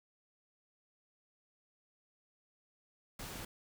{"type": "noise", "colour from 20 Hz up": "pink", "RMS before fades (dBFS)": -45, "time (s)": [3.19, 3.45], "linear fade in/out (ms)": 5, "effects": []}